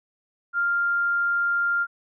sine tone, 1396.9 Hz, F6, in tune, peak -20 dBFS, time 0.53-1.87 s, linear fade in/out 50 ms, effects none

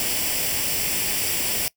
white noise with comb filter, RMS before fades -24 dBFS, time 0-1.68 s, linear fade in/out 0 ms, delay 0.38 ms, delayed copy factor +0.6, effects noise-tail reverb RT60 0.1 s tail -22 dB re dry

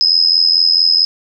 sine tone with amplitude modulation, 5090 Hz, D#8, 39 cents sharp, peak -5 dBFS, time 0.01-1.05 s, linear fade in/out 0 ms, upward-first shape sine, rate 84.5 Hz, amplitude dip 80%, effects none

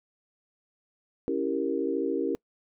sine chord, C# diminished seventh, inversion none, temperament equal, 277.2 / 329.6 / 392 / 466.2 Hz, C#4 / E4 / G4 / Bb4, 0 / 0 / 0 / 0 cents, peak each -31 dBFS, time 1.28-2.35 s, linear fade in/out 0 ms, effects noise-tail reverb RT60 0.1 s tail -26 dB re dry

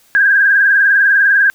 sine tone with vibrato, 1605 Hz, G6, 40 cents sharp, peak -7 dBFS, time 0.15-1.5 s, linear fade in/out 0 ms, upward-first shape sine, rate 20 Hz, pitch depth 71 cents each way, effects white hiss -51 dBFS RMS until 1.54 s

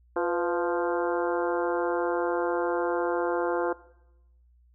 harmonic tone with a mistuned harmonic, 174.61 Hz, F3, in tune, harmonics 2 / 3 / 4 / 5 / 6 / 7 / 8 / 9, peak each -28 / -29 / -34 / -34 / -35 / -42 / -37 / -42 dBFS, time 0.16-3.73 s, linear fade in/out 5 ms, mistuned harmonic 3, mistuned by -64 cents, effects noise-tail reverb RT60 0.9 s tail -19 dB re dry + added 60 Hz sine -57 dBFS peak until 4.74 s

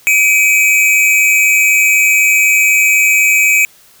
square tone pair together, 2312 / 2520 Hz, D7 / D#7, -28 / +21 cents, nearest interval minor second, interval 149 cents, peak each -11 dBFS, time 0.07-3.65 s, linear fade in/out 0 ms, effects white hiss -45 dBFS RMS until 4 s

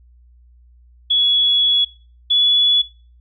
sine tone pair in turn, 3376 / 3413 Hz, G#7 / G#7, +28 / +47 cents, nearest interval unison, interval 19 cents, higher second, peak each -12 dBFS, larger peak neither, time 1.1-1.85 / 2.3-2.82 s, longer first, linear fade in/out 10 ms, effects noise-tail reverb RT60 0.4 s tail -20 dB re dry + added 60 Hz sine -46 dBFS peak until 3.2 s

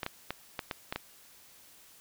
clicks, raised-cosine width 0.3 ms, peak -17 dBFS, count 7, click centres 0.032 / 0.064 / 0.306 / 0.592 / 0.712 / 0.925 / 0.96 s, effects white hiss -57 dBFS RMS until 2 s

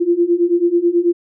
sine beating tone pair, 340.7 / 349.9 Hz, F4 / F4, -43 / +3 cents, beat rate 9.2 Hz, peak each -16 / -14 dBFS, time 0-1.13 s, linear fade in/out 20 ms, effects none

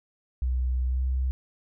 sine tone with pitch glide, 63 to 64.55 Hz, B1 to C2, +35 to -23 cents, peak -23 dBFS, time 0.42-1.31 s, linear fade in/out 0 ms, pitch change +42 cents, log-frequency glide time 0.87-1.01 s, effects none

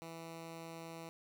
10% pulse tone, 164.81 Hz, E3, in tune, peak -38 dBFS, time 0.02-1.09 s, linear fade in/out 0 ms, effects none

